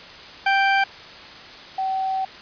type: tone pair in turn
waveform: 20% pulse / sine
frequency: 784 / 764.3 Hz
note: G5 / G5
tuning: 0 / -44 cents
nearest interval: unison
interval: 44 cents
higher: first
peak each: -11 / -21 dBFS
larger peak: first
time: 0.46-0.84 / 1.78-2.25 s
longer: second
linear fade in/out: 5 ms
effects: white hiss -40 dBFS RMS until 2.41 s + resampled to 11025 Hz